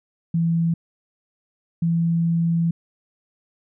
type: tone pair in turn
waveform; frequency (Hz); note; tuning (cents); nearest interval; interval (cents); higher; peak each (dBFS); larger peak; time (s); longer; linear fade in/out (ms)
sine; 166.6 / 167.4; E3 / E3; +19 / +27; unison; 8; second; -17; neither; 0.34-0.74 / 1.82-2.71; second; 5
effects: none